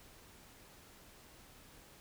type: silence
effects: pink hiss -59 dBFS RMS until 2 s